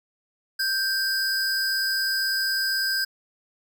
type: tone pair together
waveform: square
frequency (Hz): 1568 / 4978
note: G6 / D#8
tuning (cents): 0 / 0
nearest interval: octave + minor sixth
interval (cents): 2000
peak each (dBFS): -26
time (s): 0.59-3.05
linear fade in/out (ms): 10
effects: none